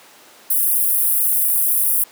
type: high-pass noise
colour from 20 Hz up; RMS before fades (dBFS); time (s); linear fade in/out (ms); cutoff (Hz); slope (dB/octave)
pink; -17; 0.5-2.04; 5; 10000; 48
effects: pink hiss -45 dBFS RMS until 2.11 s + high-pass 400 Hz 12 dB/octave